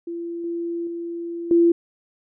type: tone with level steps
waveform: sine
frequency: 340 Hz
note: F4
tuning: 46 cents flat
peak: -27 / -24 / -27 / -12 dBFS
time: 0.07-1.72 s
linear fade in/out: 5 ms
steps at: 0.44 / 0.87 / 1.51 s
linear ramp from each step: 2 ms
effects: none